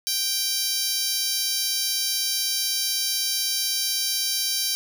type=tone with high-pass filter; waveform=10% pulse; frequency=784 Hz; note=G5; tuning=in tune; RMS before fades=-25 dBFS; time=0.07-4.75 s; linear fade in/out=0 ms; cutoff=5700 Hz; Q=1.4; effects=none